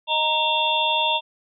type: tone cluster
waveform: sine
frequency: 621 / 932 / 2741 / 3290 / 3556 Hz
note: D#5 / A#5 / F7 / G#7 / A7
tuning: -3 / -1 / -33 / -17 / +18 cents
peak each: -28 / -22 / -26 / -28 / -24 dBFS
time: 0.07-1.21 s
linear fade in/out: 50 ms
effects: none